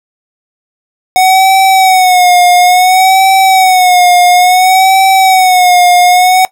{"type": "tone with vibrato", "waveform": "square", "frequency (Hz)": 740, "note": "F#5", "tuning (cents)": 0, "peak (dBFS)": -4, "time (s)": [1.16, 6.45], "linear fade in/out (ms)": 0, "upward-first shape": "sine", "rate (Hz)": 0.58, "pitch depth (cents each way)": 66, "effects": ["noise-tail reverb RT60 0.1 s tail -18 dB re dry"]}